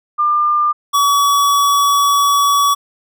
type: tone pair in turn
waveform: sine / square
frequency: 1199 / 1135.9 Hz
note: D6 / C#6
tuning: +36 / +42 cents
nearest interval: minor second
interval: 94 cents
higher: first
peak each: -11 dBFS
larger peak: neither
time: 0.18-0.73 / 0.93-2.75 s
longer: second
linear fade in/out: 20 ms
effects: none